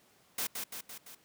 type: noise with echo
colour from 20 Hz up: white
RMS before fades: -34 dBFS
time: 0.38-0.47 s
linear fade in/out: 5 ms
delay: 170 ms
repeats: 4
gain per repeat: -4 dB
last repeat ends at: 1.15 s
effects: pink hiss -65 dBFS RMS until 1.24 s + high-pass 150 Hz 12 dB/octave